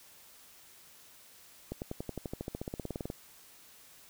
accelerating click train, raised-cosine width 2 ms, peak -23 dBFS, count 21, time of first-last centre 1.72-3.101 s, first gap 99 ms, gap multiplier 0.96, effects white hiss -57 dBFS RMS until 4.09 s

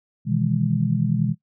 sine chord, E major seventh, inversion second, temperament just, 123.61 / 154.51 / 164.81 / 206 Hz, B2 / D#3 / E3 / G#3, +2 / -12 / 0 / -14 cents, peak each -24 dBFS, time 0.25-1.35 s, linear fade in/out 50 ms, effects noise-tail reverb RT60 0.1 s tail -17 dB re dry

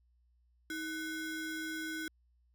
square ring-modulated tone, 908 Hz, A#5, 46 cents flat, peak -35 dBFS, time 0.7-2.08 s, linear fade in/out 2 ms, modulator 590 Hz, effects added 60 Hz sine -67 dBFS peak until 2.54 s

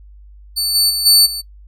sawtooth tone with level steps, 4500 Hz, C#8, 25 cents sharp, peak -13 / -8 / -14 / -4 / -19 dBFS, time 0.56-1.42 s, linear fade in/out 20 ms, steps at 0.74 / 0.89 / 1.05 / 1.25 s, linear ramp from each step 20 ms, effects noise-tail reverb RT60 0.1 s tail -25 dB re dry + added 50 Hz sine -38 dBFS peak until 1.67 s

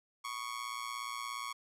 sawtooth tone with amplitude modulation, 1108.7 Hz, C#6, in tune, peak -31 dBFS, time 0.24-1.53 s, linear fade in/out 10 ms, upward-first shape sine, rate 117 Hz, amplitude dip 80%, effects low-pass 12000 Hz 12 dB/octave

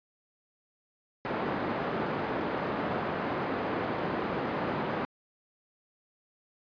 pink band-pass noise, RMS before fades -32 dBFS, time 1.25-5.05 s, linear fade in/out 0 ms, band 200 to 1400 Hz, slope 12 dB/octave, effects resampled to 11025 Hz

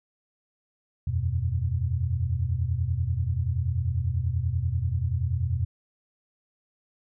sine chord, E suspended second, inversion none, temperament just, 82.41 / 92.71 / 123.61 Hz, E2 / F#2 / B2, 0 / +4 / +2 cents, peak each -28 dBFS, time 1.07-5.65 s, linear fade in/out 5 ms, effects none

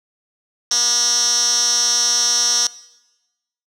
10% pulse tone with band-pass filter, 240.2 Hz, B3, 48 cents flat, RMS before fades -17 dBFS, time 0.71-2.67 s, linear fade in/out 2 ms, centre 5500 Hz, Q 8.5, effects noise-tail reverb RT60 1.0 s tail -19 dB re dry

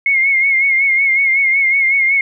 sine tone with vibrato, 2161 Hz, C#7, 45 cents flat, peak -10 dBFS, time 0.06-2.21 s, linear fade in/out 2 ms, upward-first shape sine, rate 5.4 Hz, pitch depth 52 cents each way, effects none

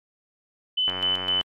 sine tone with tremolo, 3018 Hz, F#7, 34 cents sharp, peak -20 dBFS, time 0.77-1.42 s, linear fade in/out 10 ms, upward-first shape square, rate 3.9 Hz, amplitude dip 65%
click train, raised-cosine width 0.5 ms, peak -17 dBFS, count 50, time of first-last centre 0.88-1.412 s, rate 92.1 Hz
effects MP3 96 kbps

